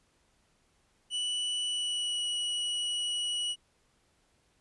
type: tone with pitch glide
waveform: 45% pulse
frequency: 2960 to 2928 Hz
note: F#7 to F#7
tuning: 0 to -19 cents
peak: -30 dBFS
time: 1.1-3.56 s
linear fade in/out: 50 ms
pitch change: -19 cents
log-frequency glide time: 1.67-2.23 s
effects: pink hiss -70 dBFS RMS until 4.6 s + resampled to 24000 Hz